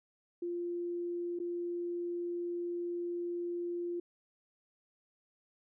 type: tone with dropouts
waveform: sine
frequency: 347.8 Hz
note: F4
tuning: 7 cents flat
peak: -34 dBFS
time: 0.42-4 s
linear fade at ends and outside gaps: 5 ms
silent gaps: 1.39-1.399 s
effects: none